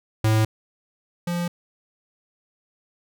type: tone pair in turn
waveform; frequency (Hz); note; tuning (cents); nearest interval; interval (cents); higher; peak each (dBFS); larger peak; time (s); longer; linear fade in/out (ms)
square; 109.5 / 173.82; A2 / F3; -8 / -8; minor sixth; 800; second; -17 / -24; first; 0.24-0.45 / 1.27-1.48; neither; 5
effects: none